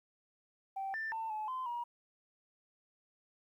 sine tone with pitch steps, 777 / 1779 / 895 / 859 / 1030 / 954 Hz, G5 / A6 / A5 / A5 / C6 / A#5, -16 / +19 / +29 / -42 / -28 / +40 cents, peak -35 dBFS, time 0.76-1.84 s, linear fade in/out 10 ms, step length 180 ms, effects tanh soft clip ceiling -32 dBFS + 12-bit

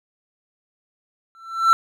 triangle tone with exponential growth, 1341 Hz, E6, 29 cents sharp, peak -6 dBFS, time 1.35-1.73 s, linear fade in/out 0 ms, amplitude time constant 82 ms, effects none

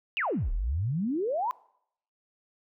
sine exponential two-way sweep, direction down then up, 2960 to 34.65 to 1050 Hz, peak -26 dBFS, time 0.17-1.51 s, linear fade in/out 0 ms, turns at 0.51 s, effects noise-tail reverb RT60 0.7 s tail -23 dB re dry

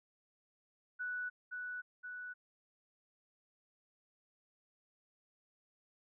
sine tone with echo, 1480 Hz, F#6, in tune, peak -37 dBFS, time 0.99-1.3 s, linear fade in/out 20 ms, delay 520 ms, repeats 2, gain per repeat -3 dB, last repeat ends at 2.34 s, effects none

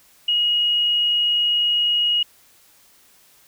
sine tone, 2888 Hz, F#7, 43 cents flat, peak -16 dBFS, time 0.28-2.23 s, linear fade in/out 5 ms, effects white hiss -54 dBFS RMS until 3.47 s

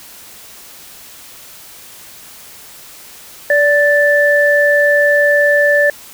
sine tone pair together, 580.6 / 1760 Hz, D5 / A6, -20 / 0 cents, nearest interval octave + perfect fifth, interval 1920 cents, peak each -11 dBFS, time 3.5-5.9 s, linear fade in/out 2 ms, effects white hiss -37 dBFS RMS until 6.13 s

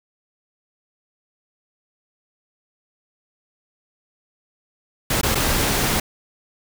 pink noise with dropouts, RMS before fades -20 dBFS, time 5.1-6 s, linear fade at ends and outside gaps 5 ms, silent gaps 5.213-5.231 / 5.348-5.353 s, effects none

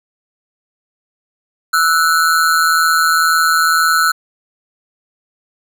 square ring-modulated tone, 1396.9 Hz, F6, in tune, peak -8 dBFS, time 1.73-4.12 s, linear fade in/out 10 ms, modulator 81 Hz, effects none

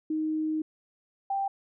sine tone pair in turn, 312 / 786.2 Hz, D#4 / G5, +5 / +5 cents, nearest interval octave + major third, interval 1600 cents, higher second, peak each -26 dBFS, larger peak neither, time 0.1-0.62 / 1.3-1.48 s, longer first, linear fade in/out 5 ms, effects none

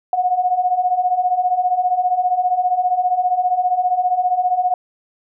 sine beating tone pair, 717 / 732 Hz, F5 / F#5, +45 / -19 cents, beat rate 15 Hz, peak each -20 / -16 dBFS, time 0.13-4.74 s, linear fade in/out 2 ms, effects none

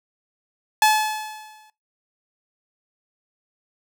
sawtooth tone with exponential decay, 860 Hz, A5, 40 cents flat, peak -8 dBFS, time 0.82-1.7 s, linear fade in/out 2 ms, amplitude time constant 190 ms, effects noise-tail reverb RT60 0.2 s tail -21 dB re dry

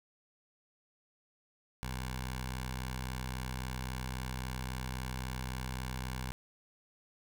10% pulse tone with notch filter, 63.7 Hz, C2, 46 cents flat, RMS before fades -39 dBFS, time 1.83-6.32 s, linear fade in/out 0 ms, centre 330 Hz, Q 0.58, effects none

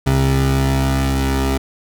25% pulse tone pair together, 67 / 134.23 Hz, C2 / C3, +42 / +45 cents, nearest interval octave, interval 1203 cents, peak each -13 dBFS, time 0.06-1.58 s, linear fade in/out 10 ms, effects none

